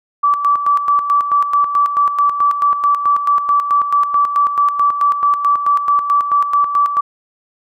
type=tone with tremolo; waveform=sine; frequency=1156 Hz; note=D6; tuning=28 cents flat; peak=-9 dBFS; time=0.23-7.01 s; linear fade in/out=10 ms; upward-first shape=square; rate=4.6 Hz; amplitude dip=60%; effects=none